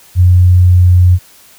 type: tone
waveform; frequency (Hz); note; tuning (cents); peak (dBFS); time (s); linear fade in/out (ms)
sine; 89.9; F#2; -49; -3; 0.15-1.19; 50
effects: white hiss -42 dBFS RMS until 1.58 s